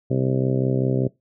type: harmonic tone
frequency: 65.2 Hz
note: C2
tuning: 5 cents flat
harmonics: 2 / 3 / 4 / 5 / 6 / 7 / 8 / 9 / 10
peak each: -21 / -29 / -26 / -32 / -26 / -34 / -31 / -34 / -39 dBFS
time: 0.1-1.08 s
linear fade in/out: 10 ms
effects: noise-tail reverb RT60 0.2 s tail -22 dB re dry